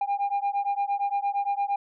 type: beating tone pair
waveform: sine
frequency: 800 / 808.7 Hz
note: G5 / G#5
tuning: +35 / -46 cents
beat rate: 8.7 Hz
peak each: -25 dBFS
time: 0.01-1.76 s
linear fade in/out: 5 ms
effects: tanh soft clip ceiling -21 dBFS